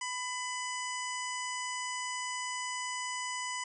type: harmonic tone with a mistuned harmonic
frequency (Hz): 995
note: B5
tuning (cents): +13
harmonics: 1 / 2 / 3 / 5 / 6 / 7 / 8 / 9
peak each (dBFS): -38 / -40 / -44 / -46 / -47 / -45 / -47 / -50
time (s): 0.01-3.64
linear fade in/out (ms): 5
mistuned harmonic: 2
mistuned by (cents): +18
effects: none